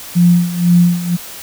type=tone with tremolo; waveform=sine; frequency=174.61 Hz; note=F3; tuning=in tune; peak=-5 dBFS; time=0.15-1.17 s; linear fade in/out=20 ms; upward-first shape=sine; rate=2 Hz; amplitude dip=80%; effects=white hiss -31 dBFS RMS until 1.42 s